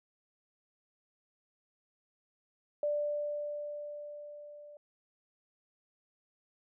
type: tone with level ramp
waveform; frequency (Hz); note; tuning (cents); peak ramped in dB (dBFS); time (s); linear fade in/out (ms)
sine; 589; D5; +5; -28 to -49; 2.83-4.77; 2
effects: none